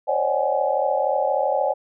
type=tone cluster; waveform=sine; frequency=531 / 564 / 608 / 756 / 839 Hz; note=C5 / C#5 / D#5 / F#5 / G#5; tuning=+25 / +30 / -40 / +37 / +17 cents; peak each=-25 dBFS; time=0.07-1.74 s; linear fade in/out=20 ms; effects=none